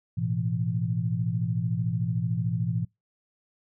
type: chord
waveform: sine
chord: A suspended second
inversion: none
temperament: equal with one note detuned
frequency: 110 / 123.47 / 168.28 Hz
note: A2 / B2 / E3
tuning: 0 / 0 / +36 cents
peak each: -29 dBFS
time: 0.17-2.85 s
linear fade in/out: 10 ms
effects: noise-tail reverb RT60 0.2 s tail -26 dB re dry